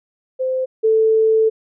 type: tone pair in turn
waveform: sine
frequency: 518 / 441.5 Hz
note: C5 / A4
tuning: -17 / +6 cents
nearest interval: minor third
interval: 277 cents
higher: first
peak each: -17 / -11 dBFS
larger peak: second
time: 0.39-0.66 / 0.83-1.5 s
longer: second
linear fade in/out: 20 ms
effects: none